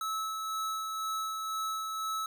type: tone with tremolo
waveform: square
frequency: 1300 Hz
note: E6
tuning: 24 cents flat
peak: -32 dBFS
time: 0.01-2.26 s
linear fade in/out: 2 ms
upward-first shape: sine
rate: 2 Hz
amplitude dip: 30%
effects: none